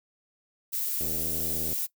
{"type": "noise", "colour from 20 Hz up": "violet", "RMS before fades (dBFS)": -30, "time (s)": [0.72, 1.87], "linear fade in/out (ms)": 20}
{"type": "click train", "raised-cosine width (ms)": 2, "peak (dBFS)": -26, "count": 59, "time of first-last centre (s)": [1.01, 1.729], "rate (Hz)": 80.7}
{"effects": ["noise-tail reverb RT60 0.1 s tail -19 dB re dry"]}